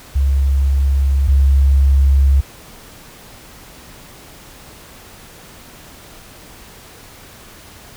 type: tone pair in turn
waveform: sine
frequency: 68.5 / 68.5 Hz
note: C#2 / C#2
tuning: -20 / -20 cents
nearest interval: unison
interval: 0 cents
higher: neither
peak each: -11 / -8 dBFS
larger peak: second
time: 0.15-1.28 / 1.28-2.41 s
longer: neither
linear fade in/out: 10 ms
effects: pink hiss -40 dBFS RMS until 7.96 s